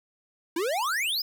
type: exponential sweep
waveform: square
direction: up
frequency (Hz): 311.1 to 5274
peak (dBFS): -26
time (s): 0.56-1.22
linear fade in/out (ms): 5
effects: 9-bit